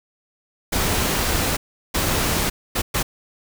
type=noise bursts at uneven times; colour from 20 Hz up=pink; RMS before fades=-21 dBFS; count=4; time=0.72-1.57 / 1.94-2.5 / 2.75-2.82 / 2.94-3.03 s; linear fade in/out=10 ms; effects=none